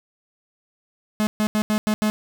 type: tone bursts at uneven times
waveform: 45% pulse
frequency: 213.4 Hz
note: G#3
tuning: 47 cents sharp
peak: -18 dBFS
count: 6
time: 1.2-1.27 / 1.4-1.47 / 1.55-1.62 / 1.7-1.78 / 1.87-1.94 / 2.02-2.1 s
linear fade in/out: 0 ms
effects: none